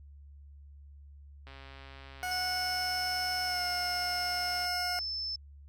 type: click train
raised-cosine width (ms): 0.3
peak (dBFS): -34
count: 434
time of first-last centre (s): 1.47-4.654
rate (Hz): 136
type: tone with pitch glide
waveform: 20% pulse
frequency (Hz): 732 to 716.9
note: F#5 to F5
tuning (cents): -19 to +45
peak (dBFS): -28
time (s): 2.23-4.99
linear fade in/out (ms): 0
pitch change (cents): -36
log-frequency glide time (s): 3.45-3.63
type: tone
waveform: sine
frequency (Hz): 5274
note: E8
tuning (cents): 0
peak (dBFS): -33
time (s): 2.31-5.36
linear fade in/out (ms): 5
effects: added 71 Hz sine -49 dBFS peak until 5.68 s